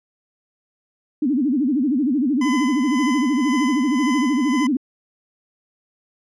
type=tone with vibrato; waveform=sine; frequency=271.5 Hz; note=C#4; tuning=36 cents flat; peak=-16 dBFS; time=1.22-4.77 s; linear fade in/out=5 ms; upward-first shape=sine; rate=13 Hz; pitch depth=230 cents each way
type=tone with tremolo; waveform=25% pulse; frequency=1013 Hz; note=B5; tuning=44 cents sharp; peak=-19 dBFS; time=2.41-4.67 s; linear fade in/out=5 ms; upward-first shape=sine; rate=1.9 Hz; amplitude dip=50%
effects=low-pass 7000 Hz 12 dB/octave